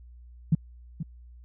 sine tone with echo, 160 Hz, D#3, 49 cents sharp, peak -16 dBFS, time 0.52-0.55 s, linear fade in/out 5 ms, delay 480 ms, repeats 1, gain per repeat -12 dB, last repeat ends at 1.03 s, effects added 60 Hz sine -46 dBFS peak until 1.44 s

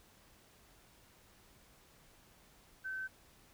sine tone, 1536 Hz, G6, 36 cents flat, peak -38 dBFS, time 2.84-3.08 s, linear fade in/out 20 ms, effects pink hiss -64 dBFS RMS until 3.53 s

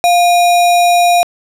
sine tone with sample-and-hold, 700 Hz, F5, 4 cents sharp, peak -6 dBFS, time 0.04-1.23 s, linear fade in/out 0 ms, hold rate 3150 Hz, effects low-pass 12000 Hz 12 dB/octave

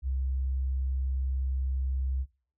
sine tone, 65.8 Hz, C2, 10 cents sharp, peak -27 dBFS, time 0.02-2.26 s, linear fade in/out 50 ms, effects noise-tail reverb RT60 0.5 s tail -21 dB re dry

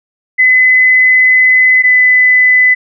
sine tone pair in turn, 2021 / 2006 Hz, B6 / B6, +39 / +26 cents, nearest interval unison, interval 13 cents, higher first, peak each -4 dBFS, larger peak neither, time 0.38-1.83 / 1.83-2.75 s, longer first, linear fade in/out 20 ms, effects none

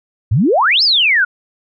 sine exponential two-way sweep, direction up then down, 90.8 to 5340 to 1401 Hz, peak -9 dBFS, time 0.31-1.25 s, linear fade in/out 10 ms, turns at 0.83 s, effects none

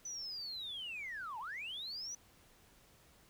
sine linear two-way sweep, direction down then up, 6040 to 830.6 to 6040 Hz, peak -40 dBFS, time 0.05-2.15 s, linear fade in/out 5 ms, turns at 1.39 s, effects tanh soft clip ceiling -37 dBFS + pink hiss -65 dBFS RMS until 3.29 s

